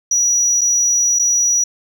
sine tone with dropouts, 5830 Hz, F#8, 26 cents flat, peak -10 dBFS, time 0.11-1.64 s, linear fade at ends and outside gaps 5 ms, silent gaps 0.61-0.614 / 1.189-1.194 s, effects tanh soft clip ceiling -10 dBFS + 8-bit

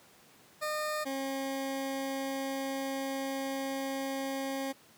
20% pulse tone pair in turn, 609 / 270.4 Hz, D#5 / C#4, -37 / -43 cents, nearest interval octave + major second, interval 1406 cents, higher first, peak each -27 / -28 dBFS, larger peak first, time 0.61-1.05 / 1.05-4.73 s, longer second, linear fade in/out 20 ms, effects pink hiss -59 dBFS RMS until 4.97 s + high-pass 150 Hz 12 dB/octave

